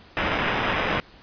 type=noise with sample-and-hold; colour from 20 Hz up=white; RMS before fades=-24 dBFS; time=0.17-1 s; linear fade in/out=0 ms; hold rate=4410 Hz; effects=pink hiss -50 dBFS RMS until 1.22 s + resampled to 11025 Hz